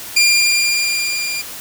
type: tone with level ramp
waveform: 20% pulse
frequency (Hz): 2397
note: D7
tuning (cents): +35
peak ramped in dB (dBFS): -4 to -16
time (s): 0.16-1.42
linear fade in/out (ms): 10
effects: white hiss -31 dBFS RMS until 1.6 s